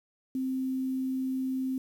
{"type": "tone with quantisation", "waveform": "sine", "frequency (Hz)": 261.6, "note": "C4", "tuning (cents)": 0, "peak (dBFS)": -28, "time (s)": [0.35, 1.78], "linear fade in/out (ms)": 2, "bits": 9, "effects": []}